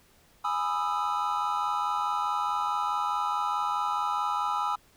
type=chord; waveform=triangle; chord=E major seventh; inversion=first; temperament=equal with one note detuned; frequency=830.6 / 987.8 / 1233.8 / 1318.5 Hz; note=G#5 / B5 / D#6 / E6; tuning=0 / 0 / -15 / 0 cents; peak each=-30 dBFS; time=0.44-4.76 s; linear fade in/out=10 ms; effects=pink hiss -61 dBFS RMS until 4.96 s